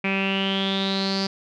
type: tone with low-pass filter sweep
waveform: sawtooth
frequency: 194.1 Hz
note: G3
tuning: 17 cents flat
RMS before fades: -24 dBFS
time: 0.04-1.27 s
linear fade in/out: 5 ms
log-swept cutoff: 2400 to 4800 Hz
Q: 9.9
effects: none